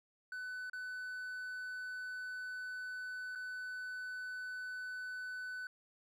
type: tone with dropouts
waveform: triangle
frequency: 1500 Hz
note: F#6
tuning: 23 cents sharp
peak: -39 dBFS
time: 0.32-5.67 s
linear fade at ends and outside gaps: 2 ms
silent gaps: 0.698-0.732 / 3.352-3.356 s
effects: none